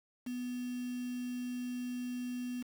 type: tone with quantisation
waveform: sine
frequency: 247.4 Hz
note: B3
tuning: 3 cents sharp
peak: -36 dBFS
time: 0.26-2.63 s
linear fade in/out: 10 ms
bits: 8
effects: none